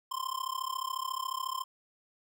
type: tone with amplitude modulation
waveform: square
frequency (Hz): 1046.5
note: C6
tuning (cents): 0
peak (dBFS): -30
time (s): 0.11-1.64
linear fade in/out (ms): 10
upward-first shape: sine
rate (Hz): 34.1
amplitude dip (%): 95
effects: none